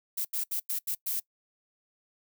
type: noise bursts at uneven times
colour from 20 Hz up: violet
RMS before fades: -31 dBFS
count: 6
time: 0.17-0.25 / 0.33-0.44 / 0.51-0.6 / 0.69-0.79 / 0.87-0.95 / 1.06-1.2 s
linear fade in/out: 10 ms
effects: noise-tail reverb RT60 0.1 s tail -22 dB re dry